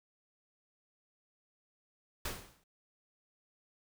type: noise with exponential decay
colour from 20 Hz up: pink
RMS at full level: -35 dBFS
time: 2.25-2.64 s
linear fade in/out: 5 ms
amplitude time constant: 83 ms
effects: none